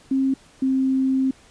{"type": "tone pair in turn", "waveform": "sine", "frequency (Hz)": [267.5, 264.3], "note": ["C4", "C4"], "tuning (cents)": [38, 18], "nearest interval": "unison", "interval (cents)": 20, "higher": "first", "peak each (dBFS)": -17, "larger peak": "neither", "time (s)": [[0.11, 0.34], [0.62, 1.31]], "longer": "second", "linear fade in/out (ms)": 5, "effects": ["pink hiss -52 dBFS RMS until 1.5 s", "resampled to 22050 Hz"]}